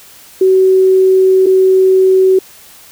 sine tone with dropouts, 377.5 Hz, F#4, 35 cents sharp, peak -5 dBFS, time 0.41-2.39 s, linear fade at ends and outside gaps 5 ms, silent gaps 1.461-1.466 s, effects white hiss -39 dBFS RMS until 2.91 s

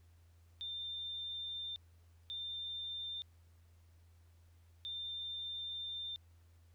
sine tone bursts at uneven times, 3594 Hz, A7, 36 cents sharp, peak -40 dBFS, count 3, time 0.61-1.76 / 2.3-3.22 / 4.85-6.16 s, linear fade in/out 0 ms, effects added 84 Hz sine -61 dBFS peak until 6.74 s + pink hiss -75 dBFS RMS until 6.74 s

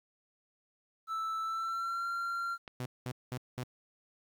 triangle tone with pitch glide, 1318 to 1377.9 Hz, E6 to F6, -1 to -24 cents, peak -31 dBFS, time 1.07-2.58 s, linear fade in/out 50 ms, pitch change +77 cents, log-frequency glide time 1.42-2.07 s
click, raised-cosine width 0.3 ms, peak -28 dBFS, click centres 2.678 s
sawtooth tone bursts, 125.5 Hz, B2, 28 cents sharp, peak -32 dBFS, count 4, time 2.8-3.636 s, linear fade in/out 2 ms, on 59 ms, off 200 ms
effects 11-bit

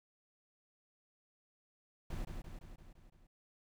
brown noise with echo, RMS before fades -40 dBFS, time 2.1-2.25 s, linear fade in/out 5 ms, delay 170 ms, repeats 6, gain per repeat -4 dB, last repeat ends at 3.27 s, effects none

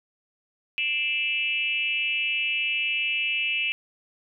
sine tone with frequency modulation, 2637 Hz, E7, in tune, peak -23 dBFS, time 0.78-3.72 s, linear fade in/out 0 ms, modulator 273 Hz, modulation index 1, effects none

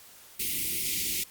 white band-stop noise, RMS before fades -30 dBFS, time 0.39-1.24 s, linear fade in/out 10 ms, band 410 to 2000 Hz, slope 96 dB/octave, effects white hiss -52 dBFS RMS until 1.3 s + Opus 48 kbps

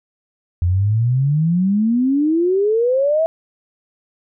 sine exponential sweep, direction up, 84.9 to 663 Hz, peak -13 dBFS, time 0.62-3.26 s, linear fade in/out 0 ms, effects none

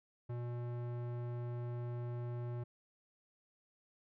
square tone with low-pass filter, 120.6 Hz, B2, 41 cents flat, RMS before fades -41 dBFS, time 0.29-2.64 s, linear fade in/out 10 ms, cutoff 1100 Hz, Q 0.55, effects none

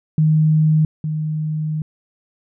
sine tone pair in turn, 155.56 / 154.7 Hz, D#3 / D#3, 0 / -10 cents, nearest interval unison, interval 10 cents, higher first, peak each -11 / -19 dBFS, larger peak first, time 0.18-0.85 / 1.04-1.82 s, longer second, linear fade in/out 2 ms, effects none

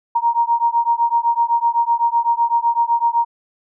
sine beating tone pair, 932.3 / 940.2 Hz, A#5 / A#5, 0 / +15 cents, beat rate 7.9 Hz, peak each -17 dBFS, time 0.15-3.25 s, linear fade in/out 10 ms, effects none

